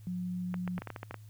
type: tone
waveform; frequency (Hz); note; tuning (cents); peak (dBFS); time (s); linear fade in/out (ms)
sine; 179.9; F#3; -48; -33; 0.07-0.79; 0
type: clicks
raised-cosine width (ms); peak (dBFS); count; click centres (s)
0.5; -24; 10; 0.542 / 0.677 / 0.78 / 0.82 / 0.873 / 0.903 / 0.962 / 1.031 / 1.11 / 1.143
effects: added 107 Hz sine -48 dBFS peak until 1.29 s + white hiss -66 dBFS RMS until 1.29 s